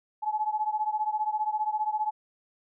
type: beating tone pair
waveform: sine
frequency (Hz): 850 / 865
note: G#5 / A5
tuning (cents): +40 / -30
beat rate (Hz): 15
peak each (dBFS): -28 / -30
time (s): 0.22-2.11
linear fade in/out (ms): 20
effects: none